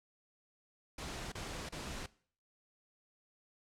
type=noise bursts; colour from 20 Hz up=pink; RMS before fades=-43 dBFS; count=3; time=0.98-2.062 s; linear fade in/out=5 ms; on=340 ms; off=31 ms; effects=noise-tail reverb RT60 0.5 s tail -20 dB re dry + low-pass 8000 Hz 12 dB/octave